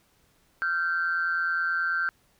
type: tone pair together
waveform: sine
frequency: 1382.7 / 1552 Hz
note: F6 / G6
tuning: -18 / -18 cents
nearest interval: major second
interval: 200 cents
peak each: -27 / -25 dBFS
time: 0.62-2.09 s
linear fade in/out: 0 ms
effects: tanh soft clip ceiling -18 dBFS + pink hiss -65 dBFS RMS until 2.39 s